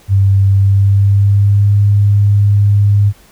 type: tone with pitch glide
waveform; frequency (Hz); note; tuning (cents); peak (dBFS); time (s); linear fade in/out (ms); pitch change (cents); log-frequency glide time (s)
sine; 98 to 101.87; G2 to G#2; 0 to -33; -6; 0.08-3.13; 50; +67; 0.52-1.74
effects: pink hiss -45 dBFS RMS until 3.31 s